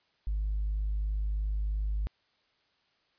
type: tone with tanh clipping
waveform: triangle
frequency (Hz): 51.5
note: G#1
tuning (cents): -14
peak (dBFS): -28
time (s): 0.27-2.07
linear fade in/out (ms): 0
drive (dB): 5
effects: white hiss -71 dBFS RMS until 3.18 s + resampled to 11025 Hz